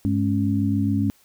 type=tone cluster; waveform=sine; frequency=101.3 / 209.8 / 276.7 Hz; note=G#2 / G#3 / C#4; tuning=-43 / +18 / -3 cents; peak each=-23 dBFS; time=0.05-1.1 s; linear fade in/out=0 ms; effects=white hiss -58 dBFS RMS until 1.24 s